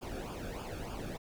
brown noise with flanger, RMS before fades -41 dBFS, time 0.01-1.18 s, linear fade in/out 20 ms, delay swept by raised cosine 0.5 to 1.02 ms, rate 3.3 Hz, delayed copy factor -0.75, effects none

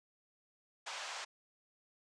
pink band-pass noise, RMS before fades -44 dBFS, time 0.86-1.25 s, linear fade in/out 10 ms, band 710 to 7000 Hz, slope 24 dB/octave, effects resampled to 22050 Hz

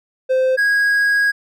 triangle tone pair in turn, 519 / 1647.7 Hz, C5 / G#6, -14 / -14 cents, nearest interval octave + minor sixth, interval 2000 cents, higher second, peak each -11 dBFS, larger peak neither, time 0.29-0.57 / 0.57-1.32 s, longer second, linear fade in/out 20 ms, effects none

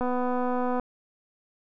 click train, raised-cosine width 1 ms, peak -16 dBFS, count 197, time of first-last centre 0.01-0.797 s, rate 249 Hz, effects none

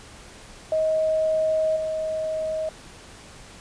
sine tone with level steps, 631 Hz, D#5, 24 cents sharp, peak -19 / -24 dBFS, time 0.72-2.69 s, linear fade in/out 2 ms, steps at 1.76 s, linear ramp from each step 5 ms, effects pink hiss -45 dBFS RMS until 3.6 s + resampled to 22050 Hz

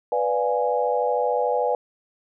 sine chord, B diminished seventh, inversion none, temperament equal, 493.9 / 587.3 / 698.5 / 830.6 Hz, B4 / D5 / F5 / Ab5, 0 / 0 / 0 / 0 cents, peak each -23 / -26 / -28 / -25 dBFS, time 0.12-1.75 s, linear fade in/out 2 ms, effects none

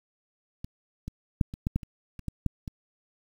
clicks, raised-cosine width 5 ms, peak -24 / -22 / -9 / -25 / -14 / -13 / -28 / -29 / -19 / -13 / -23 dBFS, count 11, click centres 0.645 / 1.08 / 1.412 / 1.539 / 1.669 / 1.76 / 1.832 / 2.193 / 2.283 / 2.463 / 2.678 s, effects 8-bit

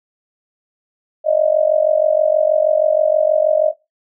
sine tone with amplitude modulation, 620 Hz, D#5, 6 cents flat, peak -7 dBFS, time 1.24-3.73 s, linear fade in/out 50 ms, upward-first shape sine, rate 46.3 Hz, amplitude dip 90%, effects noise-tail reverb RT60 0.2 s tail -17 dB re dry

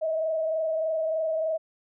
sine tone with frequency modulation, 638 Hz, D#5, 43 cents sharp, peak -24 dBFS, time 0.01-1.58 s, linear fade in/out 20 ms, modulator 23.3 Hz, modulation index 0.68, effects none

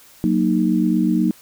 sine chord, D# minor, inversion first, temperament equal with one note detuned, 185 / 233.1 / 309.9 Hz, F#3 / A#3 / D#4, 0 / 0 / -7 cents, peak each -19 dBFS, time 0.24-1.31 s, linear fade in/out 0 ms, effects white hiss -48 dBFS RMS until 1.41 s

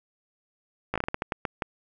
slowing click train, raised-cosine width 0.5 ms, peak -12 dBFS, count 11, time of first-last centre 0.94-1.622 s, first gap 16 ms, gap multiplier 1.3, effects none

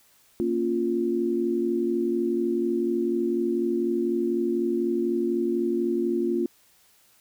sine chord, Bb minor, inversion none, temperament equal, 233.1 / 277.2 / 349.2 Hz, Bb3 / Db4 / F4, 0 / 0 / 0 cents, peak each -28 / -30 / -24 dBFS, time 0.4-6.46 s, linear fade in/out 0 ms, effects white hiss -60 dBFS RMS until 7.2 s

